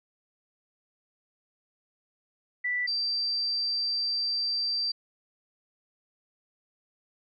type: tone pair in turn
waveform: sine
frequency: 1972 / 4690 Hz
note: B6 / D8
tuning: -3 / -3 cents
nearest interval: octave + minor third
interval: 1500 cents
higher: second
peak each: -26 dBFS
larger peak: neither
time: 2.64-2.87 / 2.87-4.92 s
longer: second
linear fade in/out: 10 ms
effects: none